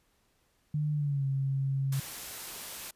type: tone with pitch glide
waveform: sine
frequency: 150 to 135.97 Hz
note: D3 to C#3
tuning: +37 to -33 cents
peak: -27 dBFS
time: 0.74-2 s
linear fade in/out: 5 ms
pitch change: -170 cents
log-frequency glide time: 0.93-1.26 s
type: noise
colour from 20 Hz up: white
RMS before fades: -41 dBFS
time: 1.92-2.91 s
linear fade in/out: 5 ms
effects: pink hiss -71 dBFS RMS until 2.95 s + resampled to 32000 Hz